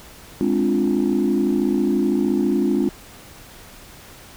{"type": "chord", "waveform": "sine", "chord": "D half-diminished seventh", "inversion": "second", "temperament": "equal", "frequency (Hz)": [207.7, 261.6, 293.7, 349.2], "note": ["Ab3", "C4", "D4", "F4"], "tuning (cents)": [0, 0, 0, 0], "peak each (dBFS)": -21, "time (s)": [0.41, 2.89], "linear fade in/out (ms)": 0, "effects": ["tanh soft clip ceiling -10 dBFS", "pink hiss -43 dBFS RMS until 4.36 s"]}